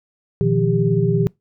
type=tone cluster; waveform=sine; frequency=121.3 / 155.2 / 172.7 / 397.8 Hz; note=B2 / D#3 / F3 / G4; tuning=-31 / -4 / -19 / +25 cents; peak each=-20 dBFS; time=0.41-1.27 s; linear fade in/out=0 ms; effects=noise-tail reverb RT60 0.2 s tail -25 dB re dry